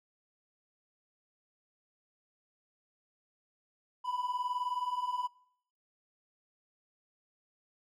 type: beating tone pair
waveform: triangle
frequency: 977 / 996 Hz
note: B5 / B5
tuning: -19 / +14 cents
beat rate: 19 Hz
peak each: -36 / -32 dBFS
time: 4.04-5.28 s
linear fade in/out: 20 ms
effects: noise-tail reverb RT60 0.7 s tail -24 dB re dry